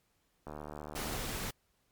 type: click train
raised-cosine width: 1 ms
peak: -29 dBFS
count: 53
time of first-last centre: 0.47-1.164 s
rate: 74.9 Hz
type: noise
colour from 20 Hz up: pink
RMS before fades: -38 dBFS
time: 0.95-1.51 s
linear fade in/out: 10 ms
effects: pink hiss -75 dBFS RMS until 1.91 s + MP3 96 kbps